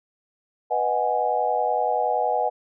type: chord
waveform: sine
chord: G# minor seventh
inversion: first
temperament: equal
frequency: 493.9 / 622.3 / 740 / 830.6 Hz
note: B4 / D#5 / F#5 / G#5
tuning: 0 / 0 / 0 / 0 cents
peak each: -27 / -27 / -24 / -25 dBFS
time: 0.7-2.5 s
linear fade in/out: 20 ms
effects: none